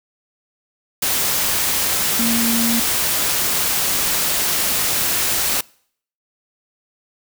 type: tone in noise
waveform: sine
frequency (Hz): 231.4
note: A#3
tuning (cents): -13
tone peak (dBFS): -18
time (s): 2.19-2.8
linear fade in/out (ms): 5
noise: white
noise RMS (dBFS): -19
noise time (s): 1.02-5.61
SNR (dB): -2
effects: noise-tail reverb RT60 0.6 s tail -25 dB re dry